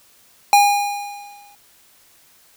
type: tone with exponential decay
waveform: square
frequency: 815 Hz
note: G#5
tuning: 33 cents flat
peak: -8 dBFS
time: 0.53-1.55 s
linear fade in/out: 1 ms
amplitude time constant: 220 ms
effects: white hiss -53 dBFS RMS until 2.56 s